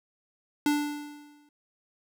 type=tone with exponential decay; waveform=square; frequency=293.7 Hz; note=D4; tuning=in tune; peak=-21 dBFS; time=0.66-1.49 s; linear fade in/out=2 ms; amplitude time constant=180 ms; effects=none